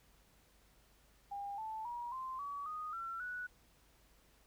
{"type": "tone with pitch steps", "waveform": "sine", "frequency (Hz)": [804, 876.8, 956.1, 1042.7, 1137, 1239.9, 1352.2, 1474.5], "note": ["G5", "A5", "A#5", "C6", "C#6", "D#6", "E6", "F#6"], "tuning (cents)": [44, -6, 44, -6, 44, -6, 44, -6], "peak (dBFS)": -40, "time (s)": [1.31, 3.47], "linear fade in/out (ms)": 10, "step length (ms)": 270, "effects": ["added 50 Hz sine -70 dBFS peak until 4.46 s", "pink hiss -69 dBFS RMS until 4.46 s"]}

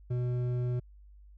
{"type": "tone with hard clipping", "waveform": "sine", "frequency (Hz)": 123.47, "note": "B2", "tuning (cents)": 0, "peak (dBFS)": -30, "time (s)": [0.1, 0.8], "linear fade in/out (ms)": 10, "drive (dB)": 8, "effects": ["added 50 Hz sine -51 dBFS peak until 1.37 s"]}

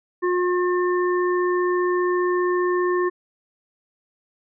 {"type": "harmonic tone", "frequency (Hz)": 358.5, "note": "F4", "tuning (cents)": 45, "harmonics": [1, 3, 5], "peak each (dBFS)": [-19, -26, -30], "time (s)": [0.22, 3.1], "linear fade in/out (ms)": 20, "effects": []}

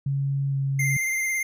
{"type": "tone with pitch glide", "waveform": "sine", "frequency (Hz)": [138.5, 136.99], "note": ["C#3", "C#3"], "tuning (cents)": [-1, -20], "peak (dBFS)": -22, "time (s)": [0.06, 0.97], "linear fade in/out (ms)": 5, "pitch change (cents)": -19, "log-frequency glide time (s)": [0.5, 0.55]}
{"type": "tone with vibrato", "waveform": "square", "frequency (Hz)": 2093, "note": "C7", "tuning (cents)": 0, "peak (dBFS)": -24, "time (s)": [0.79, 1.43], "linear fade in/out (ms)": 5, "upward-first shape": "triangle", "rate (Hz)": 18, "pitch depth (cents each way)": 28}
{"effects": []}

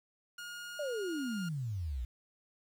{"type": "tone with pitch glide", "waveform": "sawtooth", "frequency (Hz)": [1428, 1414], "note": ["F6", "F6"], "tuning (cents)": [38, 21], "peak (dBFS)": -39, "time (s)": [0.38, 1.49], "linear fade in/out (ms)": 5, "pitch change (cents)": -17, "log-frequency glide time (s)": [1.17, 1.37]}
{"type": "exponential sweep", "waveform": "sine", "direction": "down", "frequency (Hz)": [617, 56.5], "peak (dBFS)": -34, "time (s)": [0.79, 2.05], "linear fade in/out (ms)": 5}
{"effects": ["low-pass 11000 Hz 12 dB/octave", "10-bit"]}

